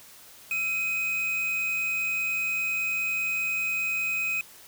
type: tone with quantisation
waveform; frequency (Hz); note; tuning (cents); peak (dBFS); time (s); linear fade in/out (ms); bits
triangle; 2515; D#7; +18; -24; 0.51-4.41; 2; 6
effects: white hiss -50 dBFS RMS until 4.67 s